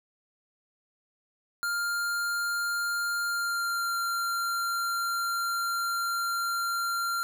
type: tone with pitch glide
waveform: square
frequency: 1400 to 1381.5 Hz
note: F6 to F6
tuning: +4 to -19 cents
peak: -28 dBFS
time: 1.63-7.23 s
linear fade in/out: 0 ms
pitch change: -23 cents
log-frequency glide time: 3.26-3.97 s
effects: none